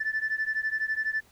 sine beating tone pair, 1751 / 1763 Hz, A6 / A6, -9 / +3 cents, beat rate 12 Hz, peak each -28 / -29 dBFS, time 0-1.21 s, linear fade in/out 10 ms, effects tanh soft clip ceiling -21 dBFS + pink hiss -60 dBFS RMS until 1.31 s

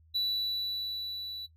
triangle tone with level ramp, 3951 Hz, B7, in tune, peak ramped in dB -25 to -36 dBFS, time 0.14-1.47 s, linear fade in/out 20 ms, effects noise-tail reverb RT60 0.1 s tail -17 dB re dry + added 80 Hz sine -58 dBFS peak until 1.56 s

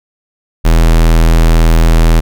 square tone, 40.95 Hz, E1, 11 cents flat, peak -5 dBFS, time 0.64-2.21 s, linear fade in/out 20 ms, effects none

